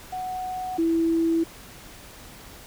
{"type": "tone pair in turn", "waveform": "sine", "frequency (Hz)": [740, 329.6], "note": ["F#5", "E4"], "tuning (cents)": [0, 0], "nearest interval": "octave + major second", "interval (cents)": 1400, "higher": "first", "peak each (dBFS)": [-28, -19], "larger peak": "second", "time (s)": [[0.12, 0.78], [0.78, 1.44]], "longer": "neither", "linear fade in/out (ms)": 10, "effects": ["added 50 Hz sine -54 dBFS peak until 2.66 s", "pink hiss -45 dBFS RMS until 2.66 s"]}